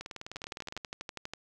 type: two click trains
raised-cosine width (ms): 0.2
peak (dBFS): -23 / -21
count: 16 / 13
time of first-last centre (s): 0.01-0.775 / 0.36-1.336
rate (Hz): 19.6 / 12.3
effects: none